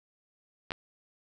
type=clicks; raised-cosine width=0.3 ms; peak=-18 dBFS; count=2; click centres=0.707 / 0.719 s; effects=none